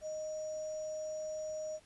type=tone with sample-and-hold; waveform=sine; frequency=620 Hz; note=D#5; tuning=6 cents flat; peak=-37 dBFS; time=0.01-1.8 s; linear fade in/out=50 ms; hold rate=6300 Hz; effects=pink hiss -64 dBFS RMS until 1.85 s + resampled to 24000 Hz